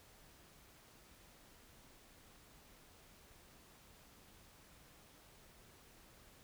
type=silence; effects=pink hiss -63 dBFS RMS until 6.43 s